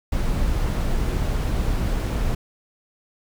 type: noise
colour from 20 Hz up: brown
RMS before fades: -22 dBFS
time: 0.12-2.35 s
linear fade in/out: 5 ms
effects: none